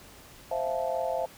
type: chord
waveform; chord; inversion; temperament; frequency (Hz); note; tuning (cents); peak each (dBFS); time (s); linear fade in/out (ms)
sine; F major seventh; second; just; 523.8 / 654.8 / 698.5 / 873.1; C5 / E5 / F5 / A5; +2 / -12 / 0 / -14; -32 / -31 / -33 / -36; 0.51-1.26; 5
effects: pink hiss -51 dBFS RMS until 1.37 s